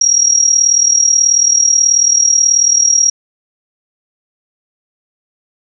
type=tone with amplitude modulation; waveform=sine; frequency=5650 Hz; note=F8; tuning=19 cents sharp; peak=-4 dBFS; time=0.01-3.1 s; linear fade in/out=5 ms; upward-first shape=sine; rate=38.4 Hz; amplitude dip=75%; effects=none